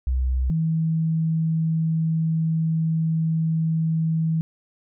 sine tone pair in turn, 64 / 161.27 Hz, C2 / E3, -38 / -38 cents, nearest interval octave + major third, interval 1600 cents, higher second, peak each -19 dBFS, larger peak neither, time 0.07-0.5 / 0.5-4.41 s, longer second, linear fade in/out 0 ms, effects none

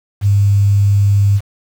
sine tone with quantisation, 100.7 Hz, G2, 47 cents sharp, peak -8 dBFS, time 0.21-1.41 s, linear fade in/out 50 ms, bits 6, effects none

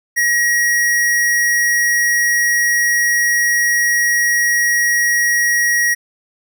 square tone, 1900 Hz, A#6, 33 cents sharp, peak -13 dBFS, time 0.16-5.95 s, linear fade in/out 20 ms, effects none

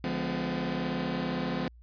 sawtooth chord, D diminished seventh, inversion none, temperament just, 146.83 / 176.2 / 211.4 / 253.7 Hz, D3 / F3 / Ab3 / Cb4, 0 / +16 / +31 / +47 cents, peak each -35 / -30 / -33 / -29 dBFS, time 0.04-1.68 s, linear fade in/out 2 ms, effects added 59 Hz sine -50 dBFS peak until 1.82 s + resampled to 11025 Hz

